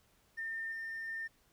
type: tone with level steps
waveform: triangle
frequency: 1808 Hz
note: A6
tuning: 47 cents sharp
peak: -33 / -36 / -34 dBFS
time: 0.37-1.28 s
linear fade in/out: 20 ms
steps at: 0.72 / 1.08 s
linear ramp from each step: 2 ms
effects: tanh soft clip ceiling -35 dBFS + pink hiss -70 dBFS RMS until 1.52 s